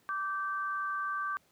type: tone pair together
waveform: sine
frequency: 1166 / 1555.7 Hz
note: D6 / G6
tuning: -13 / -14 cents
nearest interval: perfect fourth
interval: 499 cents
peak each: -33 / -36 dBFS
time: 0.09-1.37 s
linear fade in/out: 0 ms
effects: pink hiss -68 dBFS RMS until 1.51 s + high-pass 100 Hz 12 dB/octave